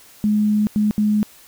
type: tone bursts at uneven times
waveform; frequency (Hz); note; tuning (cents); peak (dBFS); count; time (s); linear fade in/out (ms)
sine; 210.7; G#3; +25; -14; 3; 0.24-0.67 / 0.76-0.91 / 0.98-1.23; 0
effects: white hiss -47 dBFS RMS until 1.47 s